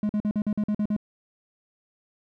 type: tone bursts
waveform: triangle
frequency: 209.9 Hz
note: G#3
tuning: 19 cents sharp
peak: -20 dBFS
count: 9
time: 0.03-0.965 s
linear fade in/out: 2 ms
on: 63 ms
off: 46 ms
effects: none